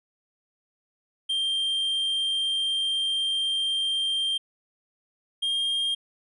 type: tone pair in turn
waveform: triangle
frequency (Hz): 3174 / 3215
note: G7 / G7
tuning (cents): +21 / +43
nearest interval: unison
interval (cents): 22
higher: second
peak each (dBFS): -22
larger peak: neither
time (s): 1.29-4.38 / 5.42-5.95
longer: first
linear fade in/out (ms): 10
effects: resampled to 32000 Hz